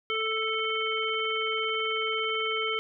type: harmonic tone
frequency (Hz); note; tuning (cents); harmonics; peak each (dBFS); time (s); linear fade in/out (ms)
440.9; A4; +4; 1 / 3 / 5 / 7; -32 / -32 / -32 / -32; 0.1-2.79; 0
effects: none